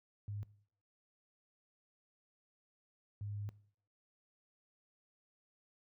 sine tone bursts at uneven times, 102.7 Hz, G#2, 19 cents flat, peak -39 dBFS, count 2, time 0.28-0.43 / 3.21-3.49 s, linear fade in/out 0 ms, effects noise-tail reverb RT60 0.6 s tail -20 dB re dry + high-pass 60 Hz 12 dB/octave

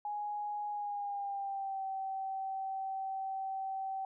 sine tone with pitch glide, 831 to 770.9 Hz, G#5 to G5, +1 to -29 cents, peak -35 dBFS, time 0.05-4.05 s, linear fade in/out 2 ms, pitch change -130 cents, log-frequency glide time 0.7-1.84 s, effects none

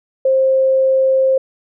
sine tone, 529 Hz, C5, 19 cents sharp, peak -10 dBFS, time 0.25-1.38 s, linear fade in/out 5 ms, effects none

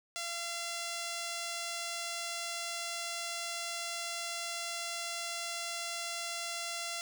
5% pulse tone, 684 Hz, F5, 36 cents flat, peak -25 dBFS, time 0.16-7.01 s, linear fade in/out 0 ms, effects none

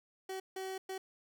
30% pulse tone bursts at uneven times, 379.8 Hz, F#4, 45 cents sharp, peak -36 dBFS, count 3, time 0.29-0.4 / 0.56-0.78 / 0.89-0.98 s, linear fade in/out 5 ms, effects none

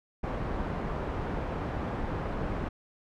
pink low-pass noise, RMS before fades -33 dBFS, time 0.23-2.69 s, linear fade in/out 10 ms, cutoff 1200 Hz, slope 12 dB/octave, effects none

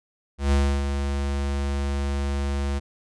square tone with ADSR envelope, 70 Hz, C#2, 18 cents sharp, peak -17 dBFS, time 0.38-2.8 s, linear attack 140 ms, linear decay 300 ms, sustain -7 dB, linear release 23 ms, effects resampled to 22050 Hz

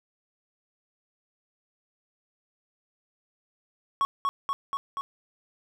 triangle tone with echo, 1109 Hz, C#6, in tune, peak -19 dBFS, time 4.01-4.05 s, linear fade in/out 0 ms, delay 240 ms, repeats 4, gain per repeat -2 dB, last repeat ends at 5.01 s, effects none

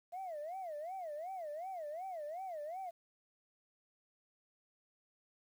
sine tone with vibrato, 673 Hz, E5, 36 cents sharp, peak -39 dBFS, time 0.12-2.91 s, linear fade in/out 20 ms, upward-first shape sine, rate 2.7 Hz, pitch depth 240 cents each way, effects tanh soft clip ceiling -38 dBFS + 11-bit

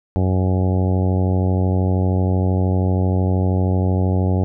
harmonic tone, 92.9 Hz, F#2, 7 cents sharp, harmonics 1 / 2 / 3 / 4 / 5 / 6 / 7 / 8 / 9, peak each -16 / -22 / -26 / -28 / -30 / -32 / -33 / -34 / -35 dBFS, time 0.16-4.44 s, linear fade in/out 0 ms, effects none

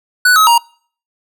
square tone with pitch steps, 1484 / 1278 / 940 Hz, F#6 / D#6 / A#5, +5 / +46 / +14 cents, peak -7 dBFS, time 0.25-0.58 s, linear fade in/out 5 ms, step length 110 ms, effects noise-tail reverb RT60 0.5 s tail -26 dB re dry

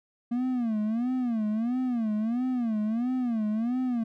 triangle tone with vibrato, 233.1 Hz, A#3, in tune, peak -23 dBFS, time 0.31-4.04 s, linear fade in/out 10 ms, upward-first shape sine, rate 1.5 Hz, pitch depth 170 cents each way, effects none

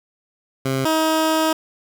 15% pulse tone pair in turn, 133.4 / 317.3 Hz, C3 / D#4, +34 / +34 cents, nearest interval octave + minor third, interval 1500 cents, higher second, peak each -13 / -10 dBFS, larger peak second, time 0.65-0.85 / 0.85-1.53 s, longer second, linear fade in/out 5 ms, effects none

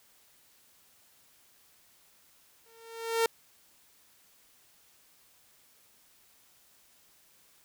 sawtooth tone with exponential growth, 456.3 Hz, A#4, 37 cents flat, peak -18 dBFS, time 2.66-3.26 s, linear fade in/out 2 ms, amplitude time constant 130 ms, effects white hiss -63 dBFS RMS until 7.64 s

